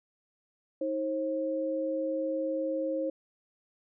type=tone pair together; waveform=sine; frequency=316.2 / 535.6 Hz; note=D#4 / C5; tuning=+28 / +40 cents; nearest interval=major sixth; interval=912 cents; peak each=-33 / -30 dBFS; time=0.81-3.1 s; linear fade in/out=5 ms; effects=none